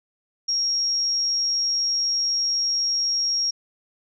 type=tone; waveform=sine; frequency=5588 Hz; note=F8; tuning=in tune; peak=-20 dBFS; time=0.48-3.51 s; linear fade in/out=10 ms; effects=none